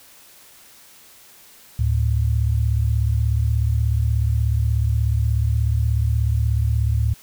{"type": "tone pair together", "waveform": "sine", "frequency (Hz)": [73.42, 110.01], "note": ["D2", "A2"], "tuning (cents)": [0, 0], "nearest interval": "perfect fifth", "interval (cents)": 700, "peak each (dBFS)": -19, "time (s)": [1.79, 7.14], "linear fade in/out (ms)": 5, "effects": ["white hiss -48 dBFS RMS until 7.22 s"]}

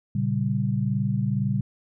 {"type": "chord", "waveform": "sine", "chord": "G diminished", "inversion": "first", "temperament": "equal", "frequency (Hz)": [116.54, 138.59, 196], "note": ["Bb2", "Db3", "G3"], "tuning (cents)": [0, 0, 0], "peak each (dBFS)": -26, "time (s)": [0.15, 1.61], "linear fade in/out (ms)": 5, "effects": []}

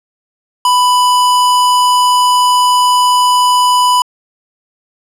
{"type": "tone", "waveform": "square", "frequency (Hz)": 993, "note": "B5", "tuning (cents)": 9, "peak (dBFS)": -8, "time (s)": [0.65, 4.02], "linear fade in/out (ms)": 2, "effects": ["low-pass 12000 Hz 12 dB/octave"]}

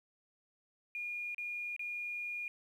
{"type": "tone with dropouts", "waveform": "sine", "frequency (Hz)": 2430, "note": "D#7", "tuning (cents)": -42, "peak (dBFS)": -37, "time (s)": [0.95, 2.48], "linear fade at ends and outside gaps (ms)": 1, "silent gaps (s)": [[1.346, 1.381], [1.764, 1.794]], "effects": ["11-bit"]}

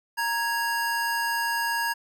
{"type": "tone pair together", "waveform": "square", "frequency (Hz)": [930, 1657.1], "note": ["A#5", "G#6"], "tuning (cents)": [-4, -4], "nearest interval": "minor seventh", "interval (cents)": 1000, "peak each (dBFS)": -28, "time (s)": [0.17, 1.94], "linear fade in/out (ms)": 20, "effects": []}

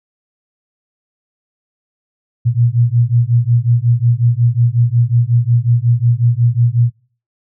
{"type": "beating tone pair", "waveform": "sine", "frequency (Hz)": [116.54, 122.04], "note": ["A#2", "B2"], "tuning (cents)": [0, -20], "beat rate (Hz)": 5.5, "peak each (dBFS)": -13, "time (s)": [2.45, 6.91], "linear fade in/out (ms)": 20, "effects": ["noise-tail reverb RT60 0.4 s tail -21 dB re dry"]}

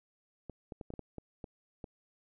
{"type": "clicks", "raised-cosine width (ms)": 2, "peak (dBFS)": -29, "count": 9, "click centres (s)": [0.497, 0.722, 0.812, 0.904, 0.938, 0.993, 1.183, 1.442, 1.842], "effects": []}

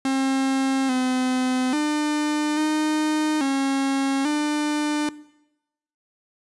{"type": "tone with pitch steps", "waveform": "45% pulse", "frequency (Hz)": [267.6, 255.4, 300.2, 307.2, 272.1, 298.6], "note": ["C4", "C4", "D4", "D#4", "C#4", "D4"], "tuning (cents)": [39, -42, 38, -22, -32, 29], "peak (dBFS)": -20, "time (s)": [0.05, 5.09], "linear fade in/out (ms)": 2, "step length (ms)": 840, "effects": ["noise-tail reverb RT60 0.9 s tail -20 dB re dry", "resampled to 24000 Hz"]}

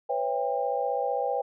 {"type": "chord", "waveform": "sine", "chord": "C# half-diminished seventh", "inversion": "third", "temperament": "just", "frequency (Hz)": [498.9, 554.4, 665.2, 798.3], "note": ["B4", "C#5", "E5", "G5"], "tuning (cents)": [17, 0, 16, 31], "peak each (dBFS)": [-30, -31, -35, -29], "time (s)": [0.09, 1.42], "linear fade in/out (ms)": 10, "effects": []}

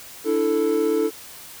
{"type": "chord", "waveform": "triangle", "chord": "D suspended second", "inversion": "none", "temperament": "just", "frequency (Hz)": [293.7, 330.4, 440.5], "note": ["D4", "E4", "A4"], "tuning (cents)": [0, 4, 2], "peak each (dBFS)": [-24, -22, -18], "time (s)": [0.24, 1.11], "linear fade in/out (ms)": 50, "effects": ["white hiss -41 dBFS RMS until 1.6 s"]}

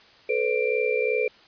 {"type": "tone cluster", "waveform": "sine", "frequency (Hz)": [433.6, 496.3, 559, 2362], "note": ["A4", "B4", "C#5", "D7"], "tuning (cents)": [-25, 8, 14, 9], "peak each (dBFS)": [-25, -25, -33, -28], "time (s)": [0.29, 1.28], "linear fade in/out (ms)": 5, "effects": ["white hiss -53 dBFS RMS until 1.47 s", "resampled to 11025 Hz"]}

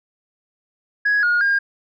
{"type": "tone with pitch steps", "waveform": "sine", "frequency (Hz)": [1667, 1435, 1615], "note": ["G#6", "F6", "G#6"], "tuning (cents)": [6, 47, -49], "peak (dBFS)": -13, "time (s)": [1.05, 1.59], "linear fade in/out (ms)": 10, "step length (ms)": 180, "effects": ["tanh soft clip ceiling -12 dBFS"]}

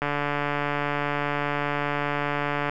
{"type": "click train", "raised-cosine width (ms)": 0.5, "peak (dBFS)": -11, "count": 389, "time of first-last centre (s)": [0.02, 2.696], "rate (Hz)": 145, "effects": []}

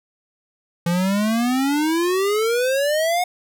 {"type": "exponential sweep", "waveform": "square", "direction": "up", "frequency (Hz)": [168.5, 730], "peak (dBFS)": -18, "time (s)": [0.86, 3.24], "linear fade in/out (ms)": 5, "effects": []}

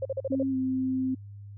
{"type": "tone bursts", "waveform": "sine", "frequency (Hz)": 536, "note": "C5", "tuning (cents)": 42, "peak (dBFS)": -26, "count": 6, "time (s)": [0.02, 0.428], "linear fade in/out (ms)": 5, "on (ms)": 33, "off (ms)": 42}
{"type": "tone with pitch glide", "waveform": "sine", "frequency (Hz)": [268.7, 260.1], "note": ["C4", "C4"], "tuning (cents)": [46, -10], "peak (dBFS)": -25, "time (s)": [0.3, 1.15], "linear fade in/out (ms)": 10, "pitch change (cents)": -56, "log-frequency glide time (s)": [0.5, 0.56]}
{"effects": ["added 101 Hz sine -41 dBFS peak until 1.57 s"]}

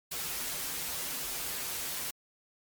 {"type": "noise with comb filter", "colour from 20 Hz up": "white", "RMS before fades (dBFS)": -36, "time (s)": [0.11, 2.11], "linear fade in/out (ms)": 10, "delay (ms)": 9.3, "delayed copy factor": -0.65, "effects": ["MP3 96 kbps"]}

